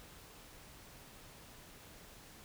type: silence
effects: pink hiss -56 dBFS RMS until 2.44 s